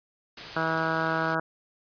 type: noise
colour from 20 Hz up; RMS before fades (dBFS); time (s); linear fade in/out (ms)
white; -38; 0.37-1.35; 5
type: harmonic tone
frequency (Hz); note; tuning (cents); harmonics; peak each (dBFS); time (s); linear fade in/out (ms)
161.8; E3; -32; 1 / 2 / 3 / 4 / 5 / 6 / 7 / 8 / 9 / 10; -34 / -34 / -36 / -32 / -36 / -34 / -36 / -33 / -31 / -36; 0.56-1.4; 5
effects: resampled to 11025 Hz

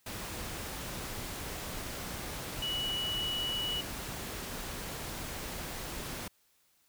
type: tone in noise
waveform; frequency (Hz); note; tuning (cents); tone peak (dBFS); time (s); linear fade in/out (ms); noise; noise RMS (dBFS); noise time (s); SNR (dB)
sine; 2939; F#7; -12; -32; 2.62-3.81; 5; pink; -40; 0.06-6.28; +5
effects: white hiss -70 dBFS RMS until 6.88 s

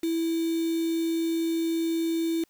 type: tone with quantisation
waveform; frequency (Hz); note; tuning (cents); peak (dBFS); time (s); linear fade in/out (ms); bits
sine; 329.6; E4; 0; -24; 0.03-2.44; 5; 6
effects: white hiss -68 dBFS RMS until 2.49 s

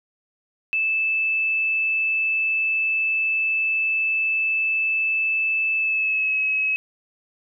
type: tone with pitch glide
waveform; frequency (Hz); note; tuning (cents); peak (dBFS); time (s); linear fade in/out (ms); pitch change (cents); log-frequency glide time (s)
sine; 2628 to 2566; E7 to E7; -6 to -47; -19; 0.73-6.76; 0; -41; 5.76-6.39
effects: none

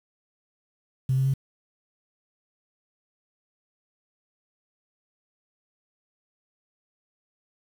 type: tone with pitch steps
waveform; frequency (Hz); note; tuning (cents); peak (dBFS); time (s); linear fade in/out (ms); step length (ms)
sine; 130.81 / 133.02 / 135.27; C3 / C3 / C#3; 0 / +29 / -42; -19; 1.09-1.339; 5; 83
effects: tanh soft clip ceiling -15 dBFS + 8-bit

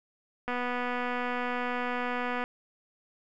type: click train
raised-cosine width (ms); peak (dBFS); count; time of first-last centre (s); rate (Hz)
0.5; -18; 483; 0.48-2.439; 246
effects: none

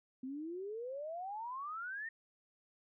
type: exponential sweep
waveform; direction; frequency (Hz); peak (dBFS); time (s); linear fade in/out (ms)
sine; up; 252.3 to 1864.7; -40; 0.23-2.09; 5
effects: none

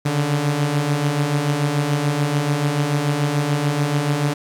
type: beating tone pair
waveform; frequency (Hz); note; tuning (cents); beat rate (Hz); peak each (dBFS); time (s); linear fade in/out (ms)
sawtooth; 140.4 / 147.3; C#3 / D3; +22 / +6; 6.9; -20 / -15; 0.05-4.34; 10
effects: low-pass 11000 Hz 12 dB/octave + 8-bit

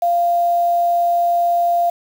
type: tone with quantisation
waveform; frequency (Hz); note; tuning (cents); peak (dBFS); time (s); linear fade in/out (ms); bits
sine; 693; F5; -14; -13; 0.02-1.9; 5; 6
effects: none

